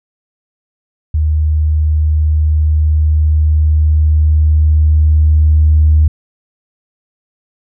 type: tone with level ramp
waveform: sine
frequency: 76.9 Hz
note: D#2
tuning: 20 cents flat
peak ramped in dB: -9 to -4 dBFS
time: 1.14-6.08 s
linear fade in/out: 5 ms
effects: tanh soft clip ceiling 0 dBFS